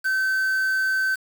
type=tone with quantisation; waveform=triangle; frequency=1537 Hz; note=G6; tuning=35 cents flat; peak=-18 dBFS; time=0.04-1.16 s; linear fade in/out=20 ms; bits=6; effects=none